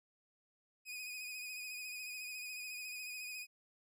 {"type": "tone with vibrato", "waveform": "sawtooth", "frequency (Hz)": 2489, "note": "D#7", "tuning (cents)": 0, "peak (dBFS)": -40, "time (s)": [0.85, 3.47], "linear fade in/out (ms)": 50, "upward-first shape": "sine", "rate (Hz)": 14, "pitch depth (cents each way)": 37, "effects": []}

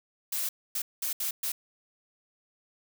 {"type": "noise bursts at uneven times", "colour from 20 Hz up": "blue", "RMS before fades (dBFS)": -31, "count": 5, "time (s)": [[0.32, 0.49], [0.75, 0.82], [1.02, 1.13], [1.2, 1.31], [1.43, 1.52]], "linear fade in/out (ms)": 5, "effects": []}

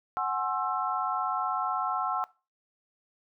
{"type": "tone cluster", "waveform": "sine", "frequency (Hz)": [740, 840, 1064, 1328], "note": ["F#5", "G#5", "C6", "E6"], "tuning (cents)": [0, 19, 29, 12], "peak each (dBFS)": [-32, -35, -32, -31], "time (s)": [0.17, 2.24], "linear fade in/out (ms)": 0, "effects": ["noise-tail reverb RT60 0.3 s tail -21 dB re dry"]}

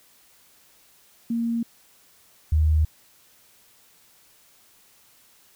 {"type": "tone pair in turn", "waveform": "sine", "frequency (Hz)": [232.2, 77.49], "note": ["A#3", "D#2"], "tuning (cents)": [-7, -7], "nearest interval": "octave + perfect fifth", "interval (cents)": 1900, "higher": "first", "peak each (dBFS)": [-22, -16], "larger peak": "second", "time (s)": [[1.3, 1.63], [2.52, 2.85]], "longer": "neither", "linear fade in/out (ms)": 5, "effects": ["white hiss -57 dBFS RMS until 5.55 s"]}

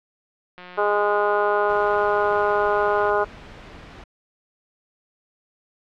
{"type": "click train", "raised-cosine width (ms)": 0.3, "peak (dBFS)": -24, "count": 454, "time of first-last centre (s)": [0.58, 3.097], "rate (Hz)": 180}
{"type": "harmonic tone", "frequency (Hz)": 206.4, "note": "G#3", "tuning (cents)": -10, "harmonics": [2, 3, 4, 5, 6, 7], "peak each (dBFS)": [-22, -24, -25, -26, -27, -27], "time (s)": [0.77, 3.25], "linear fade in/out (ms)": 20}
{"type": "noise", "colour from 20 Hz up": "pink", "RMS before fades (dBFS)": -41, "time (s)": [1.69, 4.04], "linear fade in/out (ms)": 5}
{"effects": ["low-pass 3000 Hz 12 dB/octave"]}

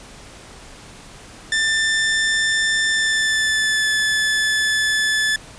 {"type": "tone with pitch glide", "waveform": "sawtooth", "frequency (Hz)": [1780, 1735.3], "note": ["A6", "A6"], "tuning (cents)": [20, -24], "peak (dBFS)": -13, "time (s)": [1.52, 5.36], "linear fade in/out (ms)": 2, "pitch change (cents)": -44, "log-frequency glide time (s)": [2.9, 3.91], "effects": ["pink hiss -41 dBFS RMS until 5.58 s", "resampled to 22050 Hz"]}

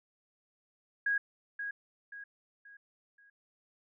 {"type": "tone with echo", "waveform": "sine", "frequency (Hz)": 1646, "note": "G#6", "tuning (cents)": -16, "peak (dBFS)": -27, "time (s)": [1.06, 1.18], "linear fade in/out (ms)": 5, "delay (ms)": 530, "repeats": 4, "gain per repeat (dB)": -8, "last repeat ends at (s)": 3.3, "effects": []}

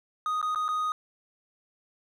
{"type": "tone with dropouts", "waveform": "triangle", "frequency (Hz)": 1244.5, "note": "D#6", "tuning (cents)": 0, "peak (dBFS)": -24, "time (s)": [0.26, 0.92], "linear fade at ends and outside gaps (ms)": 1, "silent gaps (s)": [[0.415, 0.427], [0.548, 0.558], [0.681, 0.688]], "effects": []}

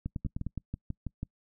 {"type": "two click trains", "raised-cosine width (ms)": 5, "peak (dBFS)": [-22, -21], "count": [7, 5], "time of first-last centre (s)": [[0.25, 1.23], [0.06, 0.467]], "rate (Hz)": [6.12, 9.84], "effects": ["noise-tail reverb RT60 0.1 s tail -26 dB re dry"]}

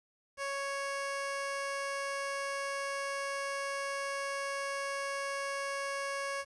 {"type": "tone", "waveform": "15% pulse", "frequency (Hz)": 554.4, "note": "C#5", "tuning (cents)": 0, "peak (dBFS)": -28, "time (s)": [0.37, 6.45], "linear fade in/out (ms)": 50, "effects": ["resampled to 22050 Hz", "10-bit"]}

